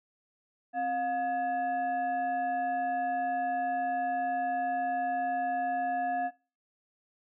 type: tone with frequency modulation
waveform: sine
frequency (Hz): 713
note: F5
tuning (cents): +36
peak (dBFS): -28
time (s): 0.73-6.31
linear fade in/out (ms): 50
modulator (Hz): 977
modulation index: 0.57
effects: noise-tail reverb RT60 0.4 s tail -25 dB re dry